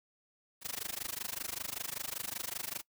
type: noise with amplitude modulation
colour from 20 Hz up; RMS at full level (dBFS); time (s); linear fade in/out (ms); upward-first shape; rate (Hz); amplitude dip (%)
white; -36; 0.61-2.83; 50; sine; 25.2; 100
effects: noise-tail reverb RT60 0.1 s tail -22 dB re dry